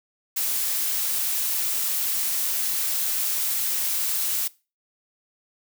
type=noise; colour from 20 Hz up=blue; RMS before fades=-25 dBFS; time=0.36-4.48 s; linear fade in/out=10 ms; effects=noise-tail reverb RT60 0.3 s tail -21 dB re dry